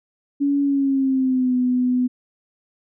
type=tone with pitch glide; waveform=sine; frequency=282.6 to 250.3 Hz; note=C#4 to B3; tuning=+34 to +23 cents; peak=-16 dBFS; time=0.4-2.08 s; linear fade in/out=20 ms; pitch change=-211 cents; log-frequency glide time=0.62-1.56 s; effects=none